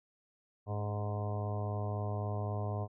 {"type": "harmonic tone with a mistuned harmonic", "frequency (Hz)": 103.83, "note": "G#2", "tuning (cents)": 0, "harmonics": [1, 2, 3, 4, 5, 6, 7, 8, 9, 10], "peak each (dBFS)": [-34, -46, -50, -45, -48, -44, -45, -54, -50, -49], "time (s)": [0.66, 2.88], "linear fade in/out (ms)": 50, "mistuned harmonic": 3, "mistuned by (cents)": -59, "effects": []}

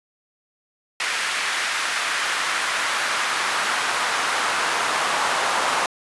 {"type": "noise with high-pass filter sweep", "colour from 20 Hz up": "brown", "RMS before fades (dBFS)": -23, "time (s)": [1, 5.86], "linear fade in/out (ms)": 2, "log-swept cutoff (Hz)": [1800, 950], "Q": 1.3, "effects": ["resampled to 24000 Hz"]}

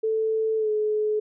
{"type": "tone with pitch glide", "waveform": "sine", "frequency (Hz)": [440.8, 426.3], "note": ["A4", "G#4"], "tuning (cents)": [3, 45], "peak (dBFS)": -21, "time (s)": [0.03, 1.2], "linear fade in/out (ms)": 10, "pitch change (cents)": -58, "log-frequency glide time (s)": [0.57, 0.7], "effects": []}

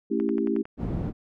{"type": "chord", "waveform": "sine", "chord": "A dominant seventh", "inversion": "none", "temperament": "just", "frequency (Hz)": [220, 275, 330, 396], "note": ["A3", "C#4", "E4", "G4"], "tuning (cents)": [0, -14, 2, 18], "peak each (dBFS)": -28, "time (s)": [0.1, 0.63], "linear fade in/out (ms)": 20}
{"type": "click train", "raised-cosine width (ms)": 0.5, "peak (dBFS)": -26, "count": 6, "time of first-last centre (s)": [0.2, 0.655], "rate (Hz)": 11}
{"type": "low-pass noise", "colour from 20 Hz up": "white", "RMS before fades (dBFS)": -29, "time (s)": [0.77, 1.13], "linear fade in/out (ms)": 50, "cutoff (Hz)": 210, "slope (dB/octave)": 12}
{"effects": []}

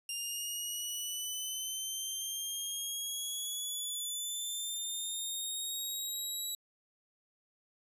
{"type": "linear sweep", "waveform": "15% pulse", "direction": "up", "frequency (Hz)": [2794, 3900], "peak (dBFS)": -29, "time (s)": [0.09, 6.55], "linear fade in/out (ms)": 2, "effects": ["resampled to 32000 Hz"]}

